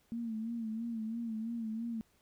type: tone with vibrato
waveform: sine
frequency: 226.5 Hz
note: A#3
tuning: 50 cents flat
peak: -35 dBFS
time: 0.12-2.01 s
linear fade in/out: 0 ms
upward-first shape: sine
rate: 3 Hz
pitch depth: 67 cents each way
effects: pink hiss -71 dBFS RMS until 2.21 s